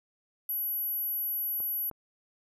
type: tone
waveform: sine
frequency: 11720 Hz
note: F#9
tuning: 18 cents flat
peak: -29 dBFS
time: 0.49-1.9 s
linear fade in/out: 5 ms
type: clicks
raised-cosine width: 1 ms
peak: -34 dBFS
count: 2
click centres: 1.603 / 1.913 s
effects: none